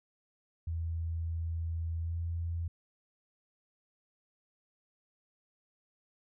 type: tone with pitch glide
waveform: sine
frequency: 82.6 to 84.24 Hz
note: E2 to E2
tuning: +4 to +38 cents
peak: -32 dBFS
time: 0.67-2.68 s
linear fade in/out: 5 ms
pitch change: +34 cents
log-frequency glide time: 2.01-2.16 s
effects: none